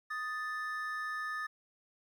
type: tone pair together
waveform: triangle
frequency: 1244.5 / 1760 Hz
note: D#6 / A6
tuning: 0 / 0 cents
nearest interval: tritone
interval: 600 cents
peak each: -37 / -36 dBFS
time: 0.1-1.47 s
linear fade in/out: 10 ms
effects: 12-bit